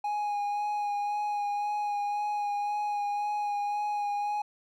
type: tone with vibrato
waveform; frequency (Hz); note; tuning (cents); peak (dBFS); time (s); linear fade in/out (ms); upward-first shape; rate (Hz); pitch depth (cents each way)
triangle; 826; G#5; -10; -26; 0.04-4.42; 5; sine; 1.9; 16
effects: none